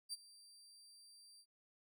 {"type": "tone with ADSR envelope", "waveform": "30% pulse", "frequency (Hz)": 4699, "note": "D8", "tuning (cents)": 0, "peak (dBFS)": -37, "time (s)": [0.09, 1.46], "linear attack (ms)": 40, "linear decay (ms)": 27, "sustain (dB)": -20, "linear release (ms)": 64, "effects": []}